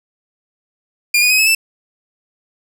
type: tone with pitch steps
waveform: sawtooth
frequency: 2409 / 2467 / 2526 / 2586 / 2648 Hz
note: D7 / D#7 / D#7 / E7 / E7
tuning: +43 / -15 / +26 / -34 / +7 cents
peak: -7 dBFS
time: 1.14-1.55 s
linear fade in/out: 5 ms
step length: 82 ms
effects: none